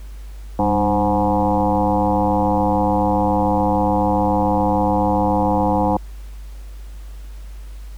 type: tone with frequency modulation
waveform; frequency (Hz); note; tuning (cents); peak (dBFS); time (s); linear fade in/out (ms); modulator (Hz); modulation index
sine; 518; C5; -17; -14; 0.59-5.97; 2; 107; 3.9
effects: added 50 Hz sine -31 dBFS peak until 7.97 s + pink hiss -50 dBFS RMS until 7.97 s